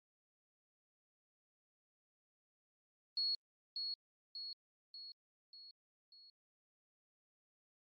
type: tone with echo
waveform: sine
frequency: 4340 Hz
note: C#8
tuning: 37 cents flat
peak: -34 dBFS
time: 3.17-3.35 s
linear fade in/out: 2 ms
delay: 590 ms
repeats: 5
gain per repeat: -5 dB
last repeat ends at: 6.3 s
effects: Opus 24 kbps